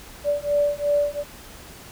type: beating tone pair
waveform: sine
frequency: 580 / 582.8 Hz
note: D5 / D5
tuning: -22 / -13 cents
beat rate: 2.8 Hz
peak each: -22 dBFS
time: 0.24-1.24 s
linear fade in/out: 50 ms
effects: added 60 Hz sine -51 dBFS peak until 1.91 s + pink hiss -43 dBFS RMS until 1.91 s